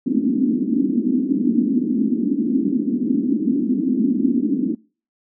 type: band-pass noise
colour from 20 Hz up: white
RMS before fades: -19 dBFS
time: 0.06-4.75 s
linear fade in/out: 10 ms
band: 220 to 290 Hz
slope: 48 dB/octave
effects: noise-tail reverb RT60 0.4 s tail -26 dB re dry